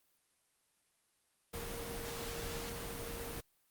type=tone in noise; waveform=sine; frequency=466.2 Hz; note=A#4; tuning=in tune; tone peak=-46 dBFS; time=1.53-3.41 s; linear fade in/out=10 ms; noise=pink; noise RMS=-43 dBFS; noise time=1.53-3.41 s; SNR=-6 dB; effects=white hiss -75 dBFS RMS until 3.7 s + Opus 32 kbps